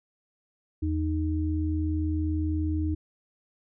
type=tone pair together; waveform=sine; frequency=81.92 / 309.3 Hz; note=E2 / D#4; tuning=-10 / -10 cents; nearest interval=octave + major seventh; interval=2300 cents; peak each=-26 / -29 dBFS; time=0.82-2.95 s; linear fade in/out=10 ms; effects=none